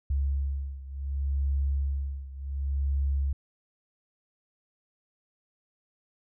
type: beating tone pair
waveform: sine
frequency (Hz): 68.9 / 69.58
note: C#2 / C#2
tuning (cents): -10 / +7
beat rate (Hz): 0.68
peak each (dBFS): -28 / -31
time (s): 0.1-3.33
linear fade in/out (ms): 5
effects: none